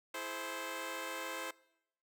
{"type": "chord", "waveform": "10% pulse", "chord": "E augmented", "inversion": "none", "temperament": "equal with one note detuned", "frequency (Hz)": [329.6, 423.8, 523.3], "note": ["E4", "G#4", "B#4"], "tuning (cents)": [0, 35, 0], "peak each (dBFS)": [-37, -39, -33], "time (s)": [0.14, 1.51], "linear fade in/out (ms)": 5, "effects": ["noise-tail reverb RT60 0.8 s tail -22 dB re dry"]}